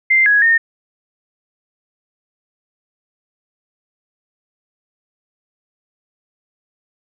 sine tone with pitch steps, 2088 / 1667 / 1832 Hz, C7 / G#6 / A#6, -4 / +6 / -31 cents, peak -9 dBFS, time 0.1-0.58 s, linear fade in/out 10 ms, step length 160 ms, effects none

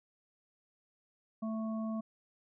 harmonic tone, 220.8 Hz, A3, 6 cents sharp, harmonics 1 / 3 / 5, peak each -34 / -44 / -48 dBFS, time 1.42-2.01 s, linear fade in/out 10 ms, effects none

